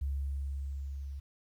sine tone with level ramp, 69.2 Hz, C#2, 2 cents flat, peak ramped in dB -30 to -38 dBFS, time 0.01-1.2 s, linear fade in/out 10 ms, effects 11-bit

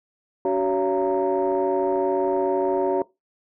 sine tone cluster, 285.2 / 378.7 / 563 / 681 / 927 Hz, C#4 / F#4 / C#5 / F5 / A#5, +49 / +40 / +27 / -44 / -10 cents, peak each -28 / -21 / -25 / -28 / -28 dBFS, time 0.45-3.02 s, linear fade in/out 2 ms, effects noise-tail reverb RT60 0.2 s tail -20 dB re dry + tanh soft clip ceiling -12 dBFS

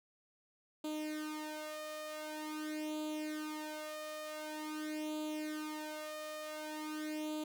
sawtooth tone with flanger, 306.6 Hz, D#4, 25 cents flat, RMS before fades -42 dBFS, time 0.84-7.44 s, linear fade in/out 5 ms, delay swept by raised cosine 0.27 to 1.67 ms, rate 0.46 Hz, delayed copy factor +0.8, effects none

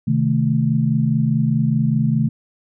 sine chord, A diminished, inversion first, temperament equal, 130.81 / 155.56 / 220 Hz, C3 / Eb3 / A3, 0 / 0 / 0 cents, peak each -19 dBFS, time 0.07-2.29 s, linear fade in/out 10 ms, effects none

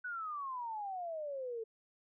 sine exponential sweep, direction down, 1500 to 440 Hz, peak -38 dBFS, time 0.04-1.64 s, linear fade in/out 10 ms, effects none

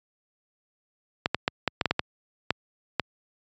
clicks, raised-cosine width 0.3 ms, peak -6 dBFS, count 10, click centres 1.259 / 1.346 / 1.479 / 1.677 / 1.812 / 1.857 / 1.91 / 1.994 / 2.506 / 2.997 s, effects high-pass 80 Hz 12 dB/octave + resampled to 16000 Hz

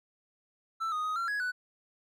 triangle tone with pitch steps, 1328 / 1241 / 1253 / 1367 / 1670 / 1487 Hz, E6 / D#6 / D#6 / F6 / G#6 / F#6, +12 / -5 / +12 / -37 / +9 / +8 cents, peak -28 dBFS, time 0.8-1.52 s, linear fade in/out 20 ms, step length 120 ms, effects none

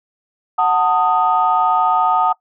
sine chord, D# diminished, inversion first, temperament equal with one note detuned, 740 / 894.3 / 1244.5 Hz, F#5 / A5 / D#6, 0 / +28 / 0 cents, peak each -16 dBFS, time 0.58-2.33 s, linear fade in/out 10 ms, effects noise-tail reverb RT60 0.1 s tail -21 dB re dry + tanh soft clip ceiling -3 dBFS

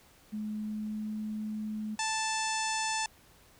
sine tone with pitch glide, 213.1 to 214.5 Hz, G#3 to A3, +45 to -44 cents, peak -33 dBFS, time 0.32-1.96 s, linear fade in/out 20 ms, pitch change +11 cents, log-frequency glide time 0.54-1.24 s
harmonic tone, 880 Hz, A5, in tune, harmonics 1 / 2 / 3 / 4 / 5 / 6 / 7 / 8 / 9 / 10, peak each -33 / -38 / -38 / -42 / -43 / -40 / -41 / -41 / -45 / -44 dBFS, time 1.99-3.06 s, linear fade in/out 2 ms
effects pink hiss -60 dBFS RMS until 3.59 s

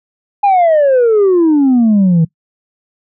sine exponential sweep, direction down, 829 to 157.6 Hz, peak -4 dBFS, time 0.43-2.25 s, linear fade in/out 10 ms, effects noise-tail reverb RT60 0.1 s tail -22 dB re dry + tanh soft clip ceiling -5 dBFS

